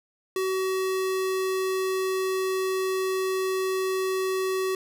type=tone; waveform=square; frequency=377.8 Hz; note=F#4; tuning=36 cents sharp; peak=-25 dBFS; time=0.36-4.75 s; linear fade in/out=2 ms; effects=none